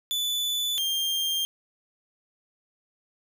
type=tone pair in turn; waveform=40% pulse; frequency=3483 / 3191 Hz; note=A7 / G7; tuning=-18 / +30 cents; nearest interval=major second; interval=152 cents; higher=first; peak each=-24 / -24 dBFS; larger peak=neither; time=0.11-0.78 / 0.78-1.45 s; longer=neither; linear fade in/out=0 ms; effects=none